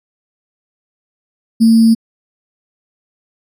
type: tone with sample-and-hold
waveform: sine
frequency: 226.3 Hz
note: A3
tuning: 49 cents sharp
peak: -5 dBFS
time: 1.6-1.95 s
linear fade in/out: 20 ms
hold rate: 4900 Hz
effects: resampled to 32000 Hz